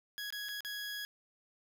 20% pulse tone with dropouts, 1665 Hz, G#6, 4 cents sharp, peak -34 dBFS, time 0.18-1.05 s, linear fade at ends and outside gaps 0 ms, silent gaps 0.304-0.325 / 0.486-0.49 / 0.606-0.648 s, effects 11-bit

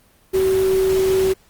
sine tone in noise, 380.1 Hz, F#4, 47 cents sharp, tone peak -14 dBFS, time 0.33-1.34 s, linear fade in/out 20 ms, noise pink, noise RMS -29 dBFS, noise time 0.33-1.34 s, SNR +12 dB, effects pink hiss -55 dBFS RMS until 1.49 s + Opus 32 kbps

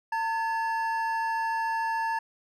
triangle tone pair together, 903.4 / 1710 Hz, A5 / A6, +45 / -50 cents, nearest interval major seventh, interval 1105 cents, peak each -25 / -31 dBFS, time 0.12-2.19 s, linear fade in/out 5 ms, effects none

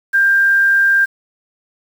sine tone with quantisation, 1591 Hz, G6, 25 cents sharp, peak -9 dBFS, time 0.13-1.06 s, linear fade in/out 20 ms, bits 6, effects none

